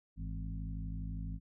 harmonic tone with a mistuned harmonic, 52.4 Hz, G#1, 16 cents sharp, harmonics 1 / 2 / 3 / 4 / 5, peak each -39 / -45 / -44 / -51 / -51 dBFS, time 0.16-1.4 s, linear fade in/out 50 ms, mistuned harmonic 3, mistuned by +72 cents, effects none

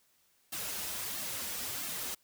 white noise with flanger, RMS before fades -38 dBFS, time 0.52-2.15 s, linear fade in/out 10 ms, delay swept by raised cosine 2 to 7.5 ms, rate 1.5 Hz, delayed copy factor -1, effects white hiss -70 dBFS RMS until 2.23 s

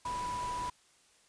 sine tone in noise, 986 Hz, B5, 3 cents flat, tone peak -34 dBFS, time 0.05-0.7 s, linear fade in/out 5 ms, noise pink, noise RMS -44 dBFS, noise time 0.05-0.7 s, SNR +7 dB, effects white hiss -65 dBFS RMS until 1.28 s + resampled to 22050 Hz

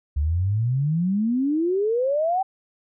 sine exponential sweep, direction up, 69.8 to 784 Hz, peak -19 dBFS, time 0.16-2.43 s, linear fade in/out 10 ms, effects none

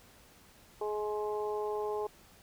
harmonic tone, 210.7 Hz, G#3, 25 cents sharp, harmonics 2 / 3 / 4 / 5, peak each -33 / -44 / -39 / -44 dBFS, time 0.81-2.07 s, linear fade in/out 5 ms, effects pink hiss -59 dBFS RMS until 2.42 s

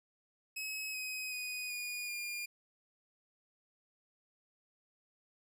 sawtooth tone with pitch steps, 2562 / 2524 / 2486 / 2449 / 2413 Hz, E7 / D#7 / D#7 / D#7 / D7, -50 / +24 / -2 / -28 / +46 cents, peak -35 dBFS, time 0.56-2.46 s, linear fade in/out 10 ms, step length 380 ms, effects none

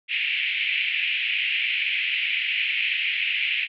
pink band-pass noise, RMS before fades -25 dBFS, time 0.08-3.68 s, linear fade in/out 50 ms, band 2200 to 2900 Hz, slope 48 dB/octave, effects none

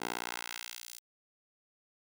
10% pulse tone with high-pass filter sweep, 59 Hz, A#1, 22 cents sharp, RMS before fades -41 dBFS, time 0-1 s, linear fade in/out 20 ms, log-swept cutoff 430 to 6500 Hz, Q 0.72, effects none

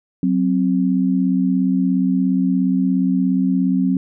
sine tone pair together, 186.04 / 263.1 Hz, F#3 / C4, +10 / +10 cents, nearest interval tritone, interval 600 cents, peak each -17 dBFS, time 0.23-3.97 s, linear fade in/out 2 ms, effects none

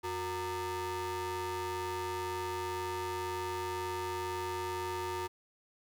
35% pulse ring-modulated tone, 277.2 Hz, C#4, in tune, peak -30 dBFS, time 0.03-5.28 s, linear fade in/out 20 ms, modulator 642 Hz, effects none

